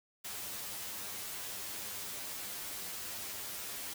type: noise with comb filter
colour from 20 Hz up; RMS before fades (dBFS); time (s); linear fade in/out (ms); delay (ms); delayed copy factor
white; -42; 0.24-3.94; 10; 10; +0.6
effects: none